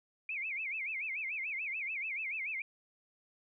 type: tone with vibrato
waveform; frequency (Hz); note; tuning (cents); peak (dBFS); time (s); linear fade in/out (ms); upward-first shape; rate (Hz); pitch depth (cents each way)
sine; 2346; D7; -2; -35; 0.29-2.62; 2; sine; 6.9; 210
effects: none